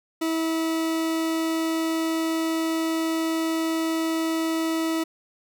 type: tone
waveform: 40% pulse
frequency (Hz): 324.3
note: E4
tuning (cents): -28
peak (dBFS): -22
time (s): 0.21-5.04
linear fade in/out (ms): 10
effects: none